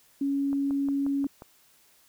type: tone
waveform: sine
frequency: 278.5 Hz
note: C#4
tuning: 8 cents sharp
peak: -24 dBFS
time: 0.21-1.27 s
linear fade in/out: 5 ms
type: click train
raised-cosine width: 1 ms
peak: -28 dBFS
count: 6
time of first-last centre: 0.53-1.421 s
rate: 5.61 Hz
effects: white hiss -61 dBFS RMS until 2.08 s